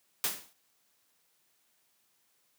white noise with exponential decay, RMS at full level -27 dBFS, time 0.24-0.53 s, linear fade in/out 1 ms, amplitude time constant 61 ms, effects white hiss -72 dBFS RMS until 2.58 s + high-pass 100 Hz 12 dB/octave

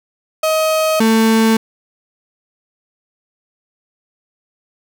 35% pulse tone pair in turn, 631 / 223.1 Hz, D#5 / A3, +24 / +24 cents, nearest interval octave + tritone, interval 1800 cents, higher first, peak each -11 / -8 dBFS, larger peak second, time 0.43-1 / 1-1.57 s, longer neither, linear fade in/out 5 ms, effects none

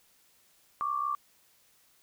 sine tone pair together, 1110 / 1176 Hz, C#6 / D6, +2 / +2 cents, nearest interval minor second, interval 100 cents, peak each -33 / -30 dBFS, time 0.81-1.15 s, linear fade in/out 0 ms, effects white hiss -65 dBFS RMS until 2.02 s

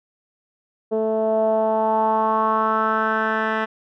10% pulse tone with low-pass filter sweep, 219.5 Hz, A3, 4 cents flat, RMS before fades -20 dBFS, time 0.91-3.66 s, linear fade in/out 20 ms, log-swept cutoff 510 to 2000 Hz, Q 4.2, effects none

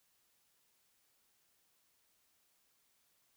silence, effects white hiss -75 dBFS RMS until 3.36 s

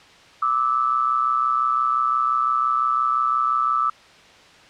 sine tone pair together, 1178.2 / 1304 Hz, D6 / E6, +5 / -19 cents, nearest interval major second, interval 176 cents, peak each -21 / -20 dBFS, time 0.42-3.9 s, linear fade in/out 5 ms, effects white hiss -48 dBFS RMS until 4.69 s + low-pass 4000 Hz 12 dB/octave

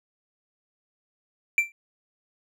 triangle tone with exponential decay, 2349 Hz, D7, in tune, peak -12 dBFS, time 1.58-1.72 s, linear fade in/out 1 ms, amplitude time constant 29 ms, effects none

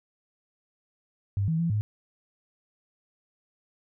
sine tone with pitch steps, 99.6 / 161.7 / 168.1 / 105.6 Hz, G2 / E3 / E3 / G#2, +28 / -33 / +34 / +29 cents, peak -23 dBFS, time 1.37-1.81 s, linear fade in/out 0 ms, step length 110 ms, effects none

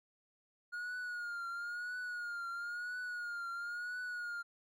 triangle tone with vibrato, 1431 Hz, F6, 42 cents sharp, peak -37 dBFS, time 0.72-4.43 s, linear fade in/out 20 ms, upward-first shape triangle, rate 0.99 Hz, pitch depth 70 cents each way, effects none

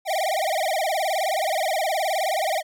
square tone with vibrato, 698.5 Hz, F5, in tune, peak -22 dBFS, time 0.05-2.63 s, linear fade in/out 50 ms, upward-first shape sine, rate 19 Hz, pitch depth 230 cents each way, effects none

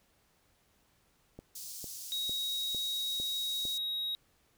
click train, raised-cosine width 2 ms, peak -32 dBFS, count 6, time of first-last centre 1.39-3.652 s, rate 2.21 Hz
pink high-pass noise, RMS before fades -44 dBFS, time 1.55-3.78 s, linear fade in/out 5 ms, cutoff 4900 Hz, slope 24 dB/octave
triangle tone, 3800 Hz, A#7, 33 cents sharp, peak -31 dBFS, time 2.12-4.15 s, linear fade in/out 0 ms
effects pink hiss -70 dBFS RMS until 4.57 s

